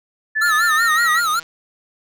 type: tone with pitch glide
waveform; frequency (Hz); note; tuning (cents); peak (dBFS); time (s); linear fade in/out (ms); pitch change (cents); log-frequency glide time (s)
sine; 1743 to 1911.8; A6 to A#6; -17 to +43; -16; 0.35-1.21; 20; +160; 0.58-1.08
type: tone with vibrato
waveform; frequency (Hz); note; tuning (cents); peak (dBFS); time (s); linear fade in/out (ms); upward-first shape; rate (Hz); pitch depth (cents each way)
square; 1317; E6; -2; -17; 0.41-1.4; 10; sine; 5.3; 130
type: click train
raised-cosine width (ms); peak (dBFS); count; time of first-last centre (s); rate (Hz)
0.2; -22; 158; 0.46-1.429; 162
effects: none